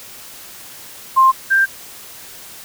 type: tone pair in turn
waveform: sine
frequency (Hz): 1055 / 1580.7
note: C6 / G6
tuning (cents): +14 / +14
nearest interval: perfect fifth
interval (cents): 700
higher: second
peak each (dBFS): -7 / -10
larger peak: first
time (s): 1.16-1.32 / 1.5-1.66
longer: neither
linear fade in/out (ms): 20
effects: white hiss -37 dBFS RMS until 2.64 s